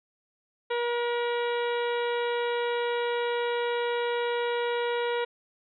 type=harmonic tone with a mistuned harmonic; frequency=478 Hz; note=A#4; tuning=43 cents sharp; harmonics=1 / 2 / 3 / 4 / 5 / 6 / 7 / 8; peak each=-27 / -33 / -37 / -39 / -41 / -43 / -44 / -45 dBFS; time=0.7-5.25 s; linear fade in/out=10 ms; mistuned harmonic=5; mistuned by=-44 cents; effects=none